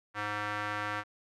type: tone with band-pass filter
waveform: square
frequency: 104.4 Hz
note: G#2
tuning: 10 cents sharp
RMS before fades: -35 dBFS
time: 0.14-1.04 s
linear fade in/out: 50 ms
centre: 1500 Hz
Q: 1.9
effects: none